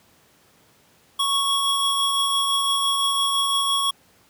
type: tone pair together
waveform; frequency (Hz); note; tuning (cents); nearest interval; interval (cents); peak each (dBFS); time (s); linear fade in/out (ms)
square; 1108.7 / 3332; C#6 / G#7; 0 / +5; octave + perfect fifth; 1905; -24 / -22; 1.19-3.91; 10
effects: pink hiss -57 dBFS RMS until 4.29 s + high-pass 100 Hz 12 dB/octave